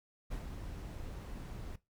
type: noise with ADSR envelope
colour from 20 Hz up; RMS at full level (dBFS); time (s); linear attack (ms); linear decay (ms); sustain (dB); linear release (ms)
brown; -39; 0.3-1.76; 20; 100; -5; 6
effects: noise-tail reverb RT60 0.2 s tail -18 dB re dry